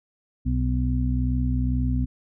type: harmonic tone with a mistuned harmonic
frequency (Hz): 62.2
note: B1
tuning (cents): +13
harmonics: 1 / 2 / 3 / 4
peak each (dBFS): -23 / -26 / -38 / -27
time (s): 0.45-2.06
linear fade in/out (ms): 20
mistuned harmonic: 4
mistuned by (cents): +22
effects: none